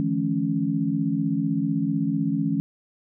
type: tone cluster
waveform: sine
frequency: 152.8 / 168.6 / 212.9 / 277.1 Hz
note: D#3 / E3 / G#3 / C#4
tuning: -31 / +39 / +43 / -1 cents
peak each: -29 / -27 / -27 / -25 dBFS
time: 0-2.6 s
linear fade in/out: 0 ms
effects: none